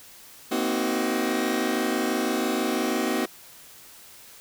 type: chord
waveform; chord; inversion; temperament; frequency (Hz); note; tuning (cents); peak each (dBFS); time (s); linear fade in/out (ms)
sawtooth; C half-diminished seventh; third; just; 235.5 / 261.6 / 314 / 376.7; Bb3 / C4 / Eb4 / Gb4; +18 / 0 / +16 / +31; -25; 0.51-3.26; 10
effects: white hiss -48 dBFS RMS until 4.4 s